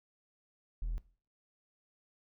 triangle tone, 41.2 Hz, E1, in tune, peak -30 dBFS, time 0.82-0.98 s, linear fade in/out 0 ms, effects noise-tail reverb RT60 0.4 s tail -19 dB re dry + tanh soft clip ceiling -28 dBFS

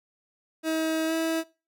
30% pulse tone with pitch glide, 319.3 to 324.9 Hz, D#4 to E4, +45 to -25 cents, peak -22 dBFS, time 0.63-1.44 s, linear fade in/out 50 ms, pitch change +30 cents, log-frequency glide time 1.06-1.13 s, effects noise-tail reverb RT60 0.3 s tail -21 dB re dry

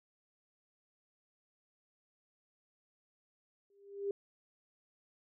sine tone with exponential growth, 400 Hz, G4, 35 cents sharp, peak -30 dBFS, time 3.7-4.11 s, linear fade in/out 2 ms, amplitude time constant 89 ms, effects none

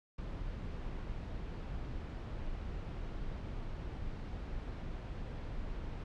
brown noise, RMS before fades -41 dBFS, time 0.18-6.04 s, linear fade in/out 5 ms, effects low-pass 4000 Hz 12 dB/octave

